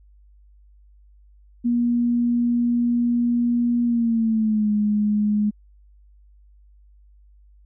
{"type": "tone with pitch glide", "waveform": "sine", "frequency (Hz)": [239.1, 209.4], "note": ["A#3", "G#3"], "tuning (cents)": [44, 15], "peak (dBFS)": -17, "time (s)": [1.64, 5.51], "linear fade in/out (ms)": 20, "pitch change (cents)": -229, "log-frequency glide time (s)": [3.84, 4.71], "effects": ["added 50 Hz sine -49 dBFS peak until 7.65 s"]}